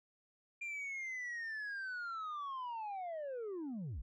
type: linear sweep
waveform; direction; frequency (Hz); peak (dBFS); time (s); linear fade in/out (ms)
sine; down; 2402 to 40.92; -37; 0.61-4.02; 10
effects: tanh soft clip ceiling -39 dBFS